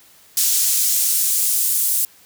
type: noise with high-pass filter sweep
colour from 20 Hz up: pink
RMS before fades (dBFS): -18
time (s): 0.37-2.05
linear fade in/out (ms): 2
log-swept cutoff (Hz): 6300 to 9700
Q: 0.94
effects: white hiss -50 dBFS RMS until 2.25 s